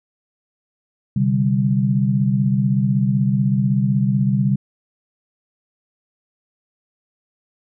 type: chord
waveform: sine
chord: C suspended second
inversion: none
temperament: equal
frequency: 130.81 / 146.83 / 196 Hz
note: C3 / D3 / G3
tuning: 0 / 0 / 0 cents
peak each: -18 / -22 / -18 dBFS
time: 1.16-4.56 s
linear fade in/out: 5 ms
effects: none